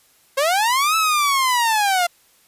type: linear two-way sweep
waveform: sawtooth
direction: up then down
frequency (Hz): 523.3 to 1318.5 to 685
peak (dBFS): -12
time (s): 0.37-2.07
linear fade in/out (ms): 10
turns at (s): 0.96
effects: white hiss -56 dBFS RMS until 2.47 s + resampled to 32000 Hz